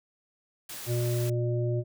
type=noise; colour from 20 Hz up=white; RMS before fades=-40 dBFS; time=0.69-1.3 s; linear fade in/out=5 ms
type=harmonic tone; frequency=120 Hz; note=B2; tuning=49 cents flat; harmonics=1 / 3 / 5; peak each=-26 / -32 / -36 dBFS; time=0.86-1.84 s; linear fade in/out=50 ms
effects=none